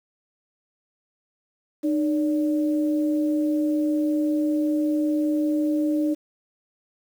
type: tone pair together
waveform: sine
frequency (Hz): 304.2 / 575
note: D#4 / D5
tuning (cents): -39 / -37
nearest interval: major seventh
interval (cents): 1102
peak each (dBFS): -20 / -30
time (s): 1.83-6.15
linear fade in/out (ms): 20
effects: 8-bit